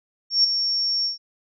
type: tone with ADSR envelope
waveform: sine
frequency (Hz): 5490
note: F8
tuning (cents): -31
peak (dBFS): -12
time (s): 0.3-1.18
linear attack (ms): 140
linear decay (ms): 11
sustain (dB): -8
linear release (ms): 130
effects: none